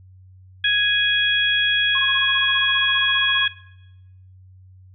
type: harmonic tone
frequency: 830.6 Hz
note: G#5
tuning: in tune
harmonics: 2 / 3 / 4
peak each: -19 / -24 / -19 dBFS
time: 0.64-3.48 s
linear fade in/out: 5 ms
type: tone with tremolo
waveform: sine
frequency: 1077 Hz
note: C6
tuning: 50 cents sharp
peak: -25 dBFS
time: 1.95-3.46 s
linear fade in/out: 0 ms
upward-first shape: sine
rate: 15 Hz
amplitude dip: 95%
effects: noise-tail reverb RT60 0.9 s tail -18 dB re dry + added 93 Hz sine -44 dBFS peak until 4.94 s